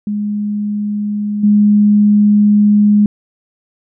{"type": "tone with level steps", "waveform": "sine", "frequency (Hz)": 207.6, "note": "G#3", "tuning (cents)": 0, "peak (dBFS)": [-15, -6], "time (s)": [0.07, 3.06], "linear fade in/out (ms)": 2, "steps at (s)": 1.43, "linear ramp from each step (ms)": 10, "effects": []}